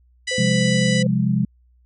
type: harmonic tone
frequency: 987.8 Hz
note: B5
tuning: in tune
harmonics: 2 / 3 / 4 / 5 / 6 / 7 / 8 / 9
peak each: -25 / -29 / -31 / -33 / -35 / -36 / -37 / -38 dBFS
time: 0.27-1.03 s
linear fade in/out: 10 ms
type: tone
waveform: sine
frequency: 512 Hz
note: C5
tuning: 38 cents flat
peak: -24 dBFS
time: 0.31-1.07 s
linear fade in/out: 5 ms
type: chord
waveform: sine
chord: F minor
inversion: second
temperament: equal with one note detuned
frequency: 130.81 / 174.61 / 203.8 Hz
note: C3 / F3 / Ab3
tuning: 0 / 0 / -32 cents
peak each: -21 / -21 / -20 dBFS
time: 0.38-1.45 s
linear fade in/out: 5 ms
effects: added 61 Hz sine -53 dBFS peak until 1.85 s